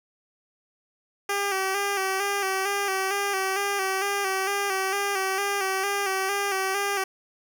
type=tone with vibrato; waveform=10% pulse; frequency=392 Hz; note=G4; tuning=in tune; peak=-16 dBFS; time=1.29-7.04 s; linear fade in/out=5 ms; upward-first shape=square; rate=2.2 Hz; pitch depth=43 cents each way; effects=none